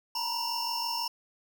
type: tone cluster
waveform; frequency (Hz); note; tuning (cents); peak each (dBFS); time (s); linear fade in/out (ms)
square; 916 / 962 / 5360; A#5 / B5 / E8; -31 / -46 / +28; -37 / -36 / -33; 0.15-1.08; 5
effects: none